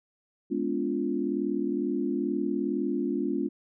sine chord, G# diminished seventh, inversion none, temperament equal with one note detuned, 207.7 / 246.9 / 287.1 / 349.2 Hz, G#3 / B3 / D4 / F4, 0 / 0 / -39 / 0 cents, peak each -33 / -32 / -30 / -31 dBFS, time 0.5-3.49 s, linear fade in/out 20 ms, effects none

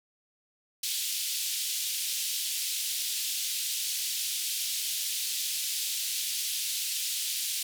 pink band-pass noise, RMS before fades -32 dBFS, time 0.83-7.63 s, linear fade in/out 5 ms, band 3100 to 16000 Hz, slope 24 dB/octave, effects none

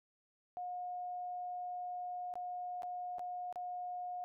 sine tone with dropouts, 719 Hz, F#5, 50 cents flat, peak -39 dBFS, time 0.57-4.24 s, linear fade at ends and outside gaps 0 ms, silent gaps 2.339-2.355 / 2.822-2.832 / 3.184-3.194 / 3.526-3.558 s, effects none

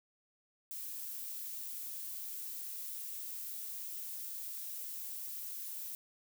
violet noise, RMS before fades -43 dBFS, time 0.71-5.95 s, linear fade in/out 0 ms, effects none

